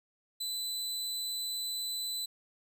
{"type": "tone", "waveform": "sawtooth", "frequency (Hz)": 4004, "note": "B7", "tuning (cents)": 23, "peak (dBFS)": -31, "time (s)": [0.4, 2.26], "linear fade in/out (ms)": 10, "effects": []}